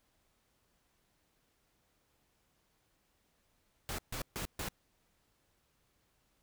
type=noise bursts; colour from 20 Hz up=pink; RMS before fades=-39 dBFS; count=4; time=3.89-4.686 s; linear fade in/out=0 ms; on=94 ms; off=140 ms; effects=pink hiss -75 dBFS RMS until 6.42 s